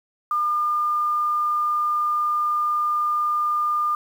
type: tone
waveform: sine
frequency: 1206 Hz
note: D6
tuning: 46 cents sharp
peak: -19 dBFS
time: 0.31-3.95 s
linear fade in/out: 2 ms
effects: 8-bit